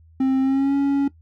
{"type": "tone with pitch glide", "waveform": "triangle", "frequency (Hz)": [264.6, 279], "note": ["C4", "C#4"], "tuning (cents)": [20, 11], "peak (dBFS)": -14, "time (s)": [0.2, 1.08], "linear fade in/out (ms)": 5, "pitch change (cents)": 91, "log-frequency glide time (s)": [0.41, 0.75], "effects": ["noise-tail reverb RT60 0.1 s tail -17 dB re dry", "added 81 Hz sine -48 dBFS peak until 1.21 s"]}